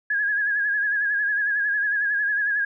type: tone with vibrato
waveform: sine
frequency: 1661.2 Hz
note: G#6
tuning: in tune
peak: -20 dBFS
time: 0.1-2.65 s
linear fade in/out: 5 ms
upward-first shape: sine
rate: 11 Hz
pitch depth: 56 cents each way
effects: none